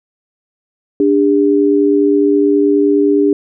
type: tone pair together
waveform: sine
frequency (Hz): 292.9 / 402.5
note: D4 / G4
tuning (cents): -5 / +46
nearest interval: tritone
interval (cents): 551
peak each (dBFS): -11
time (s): 1-3.33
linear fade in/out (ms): 2
effects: none